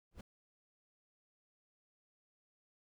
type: noise with exponential growth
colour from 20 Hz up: brown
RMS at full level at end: -40 dBFS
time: 0.11-0.21 s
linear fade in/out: 5 ms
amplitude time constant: 20 ms
effects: none